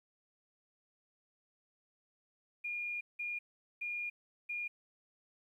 sine tone bursts at uneven times, 2423 Hz, D#7, 47 cents flat, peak -36 dBFS, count 4, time 2.64-3.01 / 3.19-3.39 / 3.81-4.1 / 4.49-4.68 s, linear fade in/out 10 ms, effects 12-bit

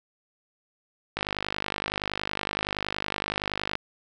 click train, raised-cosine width 0.3 ms, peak -11 dBFS, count 132, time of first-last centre 1.17-3.754 s, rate 50.7 Hz, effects none

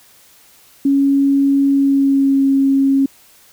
sine tone with pitch glide, 277.2 to 272.6 Hz, C#4 to C#4, 0 to -29 cents, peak -10 dBFS, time 0.85-3.06 s, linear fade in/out 5 ms, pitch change -29 cents, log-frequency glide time 1.69-2.46 s, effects white hiss -48 dBFS RMS until 3.52 s

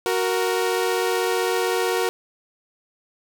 sawtooth tone pair together, 370.5 / 466.2 Hz, F#4 / A#4, +2 / 0 cents, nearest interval major third, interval 398 cents, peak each -19 dBFS, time 0.06-2.09 s, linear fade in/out 0 ms, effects none

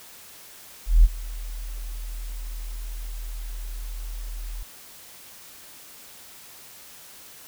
sine tone with ADSR envelope, 40.19 Hz, E1, 43 cents flat, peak -8 dBFS, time 0.86-4.63 s, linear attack 180 ms, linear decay 32 ms, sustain -22 dB, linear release 4 ms, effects white hiss -46 dBFS RMS until 7.47 s

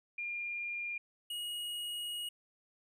sine / square tone pair in turn, 2406 / 2889 Hz, D7 / F#7, +41 / -42 cents, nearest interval minor third, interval 317 cents, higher second, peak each -36 / -38 dBFS, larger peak first, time 0.18-0.98 / 1.3-2.29 s, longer second, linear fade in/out 5 ms, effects none

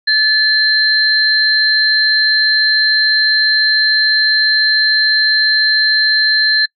sine tone pair together, 1733 / 4127 Hz, A6 / C8, -27 / -25 cents, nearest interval octave + minor third, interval 1502 cents, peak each -12 dBFS, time 0.07-6.66 s, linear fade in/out 10 ms, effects noise-tail reverb RT60 0.1 s tail -26 dB re dry

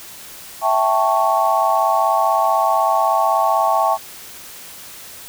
sine chord, A dominant seventh, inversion second, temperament equal, 659.3 / 784 / 880 / 1108.7 Hz, E5 / G5 / A5 / C#6, 0 / 0 / 0 / 0 cents, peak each -19 dBFS, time 0.61-3.98 s, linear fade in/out 50 ms, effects white hiss -37 dBFS RMS until 5.28 s

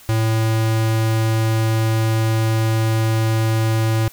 square tone, 111.4 Hz, A2, 22 cents sharp, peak -16 dBFS, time 0.09-4.08 s, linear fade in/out 0 ms, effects white hiss -45 dBFS RMS until 4.12 s

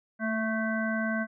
harmonic tone with a mistuned harmonic, 220 Hz, A3, in tune, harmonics 1 / 3 / 5 / 7 / 9, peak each -29 / -34 / -40 / -32 / -41 dBFS, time 0.19-1.27 s, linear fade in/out 50 ms, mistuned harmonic 1, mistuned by +17 cents, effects none

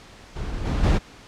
brown noise with level steps, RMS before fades -29 / -23 / -17 dBFS, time 0.35-0.99 s, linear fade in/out 20 ms, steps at 0.65 / 0.83 s, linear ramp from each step 10 ms, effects pink hiss -46 dBFS RMS until 1.27 s + low-pass 6000 Hz 12 dB/octave

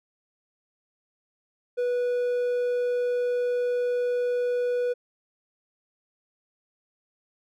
triangle tone, 490 Hz, B4, 14 cents flat, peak -21 dBFS, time 1.77-4.94 s, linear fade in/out 20 ms, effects none

